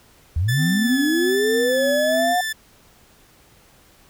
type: linear sweep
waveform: sine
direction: up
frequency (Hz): 73 to 731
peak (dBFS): -17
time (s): 0.36-2.41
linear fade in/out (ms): 5
type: tone with vibrato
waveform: sawtooth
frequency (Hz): 1739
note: A6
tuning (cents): -21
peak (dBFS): -20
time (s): 0.48-2.53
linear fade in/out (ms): 10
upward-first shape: sine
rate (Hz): 1.2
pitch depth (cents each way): 33
type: tone with tremolo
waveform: triangle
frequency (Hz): 255.8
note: C4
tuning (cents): -39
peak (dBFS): -22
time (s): 0.56-2.36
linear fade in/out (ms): 50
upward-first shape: triangle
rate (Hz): 3.2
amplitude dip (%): 45
effects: pink hiss -53 dBFS RMS until 4.09 s